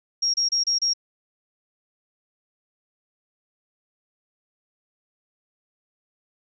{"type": "tone bursts", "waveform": "sine", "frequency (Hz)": 5590, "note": "F8", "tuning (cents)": 1, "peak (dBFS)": -19, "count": 5, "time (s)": [0.22, 0.936], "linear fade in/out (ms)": 10, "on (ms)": 120, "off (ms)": 29, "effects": []}